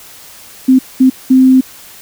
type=tone bursts at uneven times; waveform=sine; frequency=260 Hz; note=C4; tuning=11 cents flat; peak=-3 dBFS; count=3; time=0.68-0.79 / 1-1.1 / 1.3-1.61 s; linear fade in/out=10 ms; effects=white hiss -36 dBFS RMS until 2.01 s